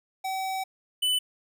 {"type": "tone pair in turn", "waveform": "square", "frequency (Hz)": [763, 2996], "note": ["G5", "F#7"], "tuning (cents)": [-47, 21], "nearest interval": "2 octaves", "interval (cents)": 2368, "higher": "second", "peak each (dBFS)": [-29, -23], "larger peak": "second", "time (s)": [[0.24, 0.64], [1.02, 1.19]], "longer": "first", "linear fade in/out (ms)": 10, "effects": []}